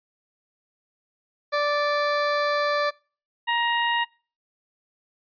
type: tone pair in turn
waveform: 20% pulse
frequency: 585 / 941.6 Hz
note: D5 / A#5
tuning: -7 / +17 cents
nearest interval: minor sixth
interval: 824 cents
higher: second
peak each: -16 dBFS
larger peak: neither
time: 1.52-2.91 / 3.47-4.05 s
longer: first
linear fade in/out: 20 ms
effects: noise-tail reverb RT60 0.4 s tail -26 dB re dry + resampled to 11025 Hz